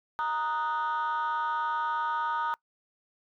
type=chord; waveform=sine; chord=D# minor; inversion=second; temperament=equal; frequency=932.3 / 1244.5 / 1480 Hz; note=A#5 / D#6 / F#6; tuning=0 / 0 / 0 cents; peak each=-28 / -30 / -34 dBFS; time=0.19-2.54 s; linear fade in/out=0 ms; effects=noise-tail reverb RT60 0.1 s tail -24 dB re dry + tanh soft clip ceiling -23 dBFS